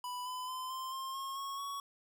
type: tone with pitch steps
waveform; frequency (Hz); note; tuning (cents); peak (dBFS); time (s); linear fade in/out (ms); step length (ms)
square; 990 / 1007.3 / 1024.9 / 1042.8 / 1061.1 / 1079.6 / 1098.5 / 1117.7; B5 / B5 / C6 / C6 / C6 / C#6 / C#6 / C#6; +4 / +34 / -36 / -6 / +24 / -46 / -16 / +14; -39; 0.04-1.8; 2; 220
effects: none